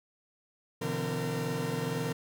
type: tone cluster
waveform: 40% pulse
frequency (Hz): 123.8 / 146.4 / 167.9 / 255.9 / 460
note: B2 / D3 / E3 / C4 / A#4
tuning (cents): +5 / -5 / +32 / -38 / -23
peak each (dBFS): -38 / -36 / -36 / -38 / -35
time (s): 0.81-2.13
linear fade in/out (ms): 10
effects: none